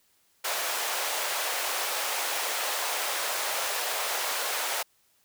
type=high-pass noise; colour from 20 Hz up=pink; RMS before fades=-30 dBFS; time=0.44-4.83 s; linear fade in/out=10 ms; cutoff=550 Hz; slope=24 dB/octave; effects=white hiss -67 dBFS RMS until 5.24 s